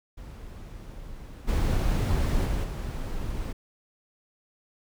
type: noise with level steps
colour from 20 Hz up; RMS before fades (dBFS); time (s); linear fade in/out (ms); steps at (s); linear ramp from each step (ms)
brown; -41 / -24 / -27 / -32; 0.17-3.53; 10; 1.47 / 2.45 / 2.63; 20
effects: none